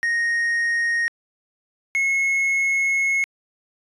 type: tone pair in turn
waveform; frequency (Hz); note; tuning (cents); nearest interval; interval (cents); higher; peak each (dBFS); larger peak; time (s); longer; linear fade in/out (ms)
triangle; 1864.7 / 2177; A#6 / C#7; 0 / -32; minor third; 268; second; -17 / -16; second; 0.03-1.08 / 1.95-3.24; second; 0
effects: resampled to 24000 Hz